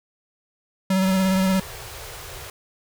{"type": "tone with vibrato", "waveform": "square", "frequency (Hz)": 189.4, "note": "F#3", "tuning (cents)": 41, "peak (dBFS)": -18, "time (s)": [0.9, 1.6], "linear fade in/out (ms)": 5, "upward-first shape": "triangle", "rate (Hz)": 17, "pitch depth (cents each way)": 30}
{"type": "band-stop noise", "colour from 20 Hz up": "pink", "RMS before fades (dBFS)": -37, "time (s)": [1.02, 2.5], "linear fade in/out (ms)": 2, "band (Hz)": [140, 370], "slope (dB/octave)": 48}
{"effects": []}